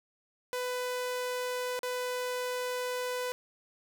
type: tone with dropouts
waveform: sawtooth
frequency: 498.7 Hz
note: B4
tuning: 17 cents sharp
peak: -28 dBFS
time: 0.53-3.32 s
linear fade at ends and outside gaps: 0 ms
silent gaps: 1.791-1.832 s
effects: none